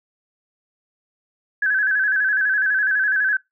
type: tone with vibrato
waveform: sine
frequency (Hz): 1609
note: G6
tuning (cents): +45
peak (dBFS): -16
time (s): 1.62-3.37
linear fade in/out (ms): 5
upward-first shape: square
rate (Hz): 12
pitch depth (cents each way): 74
effects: noise-tail reverb RT60 0.2 s tail -23 dB re dry